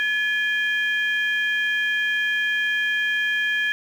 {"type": "tone cluster", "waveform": "sine", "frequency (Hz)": [1707, 2431, 3191], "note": ["G#6", "D#7", "G7"], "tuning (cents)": [47, -41, 30], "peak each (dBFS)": [-20, -28, -29], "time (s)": [0, 3.72], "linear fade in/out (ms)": 0, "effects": ["tanh soft clip ceiling -13 dBFS", "8-bit"]}